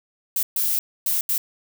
violet noise bursts at uneven times, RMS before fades -22 dBFS, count 4, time 0.36-0.43 / 0.56-0.79 / 1.06-1.21 / 1.29-1.38 s, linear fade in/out 2 ms, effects none

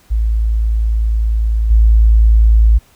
sine tone with level steps, 55 Hz, A1, in tune, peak -11 / -5 dBFS, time 0.1-2.79 s, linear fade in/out 20 ms, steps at 1.7 s, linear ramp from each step 10 ms, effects pink hiss -50 dBFS RMS until 2.95 s

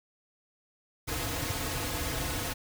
pink noise with comb filter, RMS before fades -33 dBFS, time 1.07-2.54 s, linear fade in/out 20 ms, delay 5.1 ms, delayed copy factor -0.75, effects none

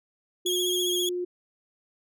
sine tone with pitch glide, 360 to 357.1 Hz, F#4 to F4, -47 to +39 cents, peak -27 dBFS, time 0.45-1.25 s, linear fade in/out 10 ms, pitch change -14 cents, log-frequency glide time 0.79-0.88 s
sawtooth tone with vibrato, 3300 Hz, G#7, 12 cents flat, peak -23 dBFS, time 0.46-1.09 s, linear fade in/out 2 ms, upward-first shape sine, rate 15 Hz, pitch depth 45 cents each way
effects none

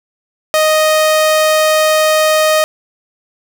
sawtooth tone, 622.3 Hz, D#5, in tune, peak -5 dBFS, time 0.54-2.64 s, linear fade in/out 0 ms, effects none

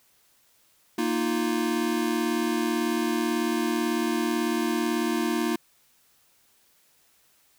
square chord, Bb suspended fourth, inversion none, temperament equal, 233.1 / 311.1 / 349.2 Hz, Bb3 / Eb4 / F4, 0 / 0 / 0 cents, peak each -29 dBFS, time 0.98-5.56 s, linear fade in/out 5 ms, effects white hiss -63 dBFS RMS until 7.58 s

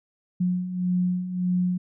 sine beating tone pair, 179.2 / 180.9 Hz, F3 / F#3, +45 / -39 cents, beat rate 1.7 Hz, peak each -29 / -23 dBFS, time 0.4-1.78 s, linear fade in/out 10 ms, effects none

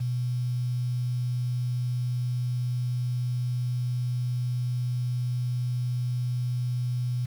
sine tone with quantisation, 123.47 Hz, B2, in tune, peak -25 dBFS, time 0-7.26 s, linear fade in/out 10 ms, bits 8, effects none

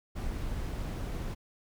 brown noise, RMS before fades -35 dBFS, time 0.15-1.35 s, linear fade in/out 20 ms, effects none

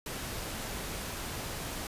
pink noise, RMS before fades -38 dBFS, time 0.06-1.87 s, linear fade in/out 2 ms, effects resampled to 32000 Hz

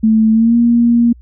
sine tone with pitch glide, 220.1 to 235.9 Hz, A3 to A#3, +1 to +21 cents, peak -7 dBFS, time 0.03-1.13 s, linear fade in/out 10 ms, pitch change +120 cents, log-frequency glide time 0.32-0.56 s, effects added 60 Hz sine -37 dBFS peak until 1.21 s

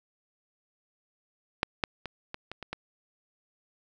clicks, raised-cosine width 0.3 ms, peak -8 / -9 / -20 / -20 / -22 / -23 / -18 dBFS, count 7, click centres 1.631 / 1.838 / 2.057 / 2.344 / 2.516 / 2.627 / 2.73 s, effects none

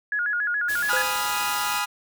sine tone with vibrato, 1553 Hz, G6, 17 cents flat, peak -22 dBFS, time 0.12-1.02 s, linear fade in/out 2 ms, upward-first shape square, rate 7.1 Hz, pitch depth 140 cents each way
white noise, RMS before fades -34 dBFS, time 0.68-1.8 s, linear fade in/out 20 ms
sawtooth chord, F half-diminished seventh, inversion first, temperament equal, 830.6 / 987.8 / 1244.5 / 1396.9 Hz, Ab5 / Cb6 / Eb6 / F6, 0 / 0 / 0 / 0 cents, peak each -26 dBFS, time 0.88-1.86 s, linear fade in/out 20 ms
square tone with exponential decay, 513 Hz, C5, 34 cents flat, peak -27 dBFS, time 0.93-1.58 s, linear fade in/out 0 ms, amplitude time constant 140 ms
effects none

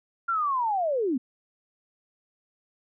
sine linear sweep, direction down, 1401 to 233.1 Hz, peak -23 dBFS, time 0.28-1.18 s, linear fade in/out 10 ms, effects none

